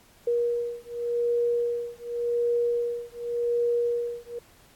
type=beating tone pair; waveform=sine; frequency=475.4 / 476.28 Hz; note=A#4 / A#4; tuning=+34 / +37 cents; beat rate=0.88 Hz; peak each=-27 dBFS; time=0.27-4.39 s; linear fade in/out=5 ms; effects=pink hiss -57 dBFS RMS until 4.75 s + AAC 64 kbps